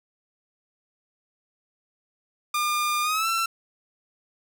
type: tone with pitch glide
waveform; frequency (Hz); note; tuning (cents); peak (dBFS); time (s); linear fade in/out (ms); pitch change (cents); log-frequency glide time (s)
sawtooth; 1205 to 1344.8; D6 to E6; +44 to +34; -19; 2.54-3.46; 5; +190; 3.02-3.28
effects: none